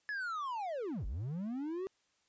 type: linear two-way sweep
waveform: triangle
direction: down then up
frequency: 1732 to 40.32 to 393.2 Hz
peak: -34 dBFS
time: 0.09-1.87 s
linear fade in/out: 0 ms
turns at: 1.06 s
effects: white hiss -75 dBFS RMS until 2.28 s + resampled to 16000 Hz